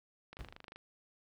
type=click train; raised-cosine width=0.3 ms; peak=-33 dBFS; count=12; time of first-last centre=0.33-0.76 s; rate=25.6 Hz
type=noise with exponential decay; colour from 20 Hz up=brown; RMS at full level=-43 dBFS; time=0.39-0.65 s; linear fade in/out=0 ms; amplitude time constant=55 ms
effects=none